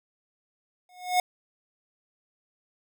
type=tone with exponential growth; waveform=square; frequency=726 Hz; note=F#5; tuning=33 cents flat; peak=-18 dBFS; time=0.89-1.2 s; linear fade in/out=2 ms; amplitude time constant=66 ms; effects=none